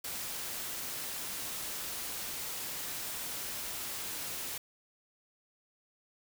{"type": "noise", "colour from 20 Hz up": "white", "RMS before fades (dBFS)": -39, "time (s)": [0.04, 4.58], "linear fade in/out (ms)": 5, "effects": []}